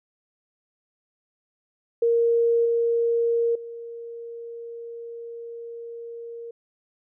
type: tone with level steps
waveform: sine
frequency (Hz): 466.2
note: A#4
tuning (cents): 0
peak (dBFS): -17 / -19 / -34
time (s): 2.02-6.51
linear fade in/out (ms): 5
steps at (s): 2.65 / 3.55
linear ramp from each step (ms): 5
effects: none